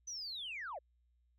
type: linear sweep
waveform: sine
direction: down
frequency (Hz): 6110 to 493.9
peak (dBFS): -40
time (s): 0.07-0.79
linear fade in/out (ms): 10
effects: tanh soft clip ceiling -36 dBFS + added 60 Hz sine -70 dBFS peak until 1.38 s